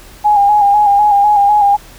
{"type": "tone with vibrato", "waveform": "sine", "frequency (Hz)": 821, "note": "G#5", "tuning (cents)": -20, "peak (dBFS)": -6, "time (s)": [0.24, 1.77], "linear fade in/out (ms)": 20, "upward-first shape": "square", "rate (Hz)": 4, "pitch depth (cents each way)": 34, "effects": ["added 40 Hz sine -39 dBFS peak until 1.98 s", "pink hiss -39 dBFS RMS until 1.98 s"]}